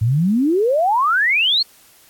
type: exponential sweep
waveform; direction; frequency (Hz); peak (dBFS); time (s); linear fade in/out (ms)
sine; up; 104 to 4435; -13; 0.01-1.63; 10
effects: white hiss -50 dBFS RMS until 2.09 s + AAC 64 kbps